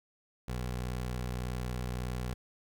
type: tone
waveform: 20% pulse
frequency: 61.74 Hz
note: B1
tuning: in tune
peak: -29 dBFS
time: 0.48-2.34 s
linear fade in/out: 5 ms
effects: 11-bit